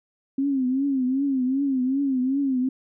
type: tone with vibrato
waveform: sine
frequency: 266.4 Hz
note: C4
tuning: 31 cents sharp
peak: -20 dBFS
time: 0.38-2.69 s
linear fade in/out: 5 ms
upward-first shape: triangle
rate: 2.6 Hz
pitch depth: 120 cents each way
effects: none